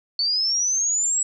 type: linear sweep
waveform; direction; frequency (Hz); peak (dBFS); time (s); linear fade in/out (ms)
sine; up; 4440 to 7800; -19; 0.19-1.23; 2
effects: none